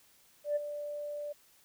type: tone with ADSR envelope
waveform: sine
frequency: 587.3 Hz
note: D5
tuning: in tune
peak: -25 dBFS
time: 0.44-1.33 s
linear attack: 120 ms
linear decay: 21 ms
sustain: -11 dB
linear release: 13 ms
effects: tanh soft clip ceiling -23 dBFS + white hiss -64 dBFS RMS until 1.64 s